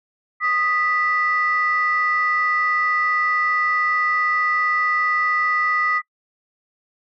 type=tone pair together; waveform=sine; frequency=1242 / 1968.7 Hz; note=D#6 / B6; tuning=-3 / -6 cents; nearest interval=minor sixth; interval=797 cents; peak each=-19 / -19 dBFS; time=0.4-6.02 s; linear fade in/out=50 ms; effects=noise-tail reverb RT60 0.1 s tail -25 dB re dry + tanh soft clip ceiling -10 dBFS